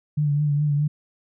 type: tone with vibrato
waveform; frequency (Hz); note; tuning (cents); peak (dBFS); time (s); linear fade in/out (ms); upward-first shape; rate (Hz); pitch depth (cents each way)
sine; 146.83; D3; 0; -18; 0.17-0.88; 10; triangle; 4.8; 46
effects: none